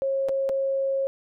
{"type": "tone with dropouts", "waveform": "sine", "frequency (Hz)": 542, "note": "C#5", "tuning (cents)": -39, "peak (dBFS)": -22, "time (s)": [0.02, 1.07], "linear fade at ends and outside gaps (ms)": 0, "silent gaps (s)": [[0.286, 0.292], [0.491, 0.496]], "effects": []}